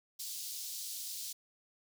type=high-pass noise; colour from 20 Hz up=pink; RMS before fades=-42 dBFS; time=0.19-1.33 s; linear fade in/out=10 ms; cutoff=4100 Hz; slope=24 dB/octave; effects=none